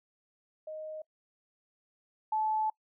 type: tone pair in turn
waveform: sine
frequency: 622.3 / 867.2 Hz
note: D#5 / A5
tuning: 0 / -25 cents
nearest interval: tritone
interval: 575 cents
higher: second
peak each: -38 / -27 dBFS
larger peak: second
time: 0.67-1.02 / 2.32-2.7 s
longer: second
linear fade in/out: 5 ms
effects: noise-tail reverb RT60 0.1 s tail -25 dB re dry